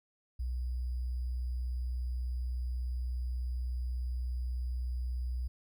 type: tone with sample-and-hold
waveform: sine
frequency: 61.74 Hz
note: B1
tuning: in tune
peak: -32 dBFS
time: 0.39-5.48 s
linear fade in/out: 10 ms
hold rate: 4900 Hz
effects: none